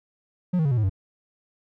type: tone with pitch steps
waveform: triangle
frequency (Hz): 180 / 158.52 / 139.6 / 122.94 / 108.27 / 95.35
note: F#3 / D#3 / C#3 / B2 / A2 / G2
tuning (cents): -47 / +33 / +13 / -7 / -27 / -47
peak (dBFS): -17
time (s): 0.53-0.896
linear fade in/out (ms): 10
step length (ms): 61
effects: none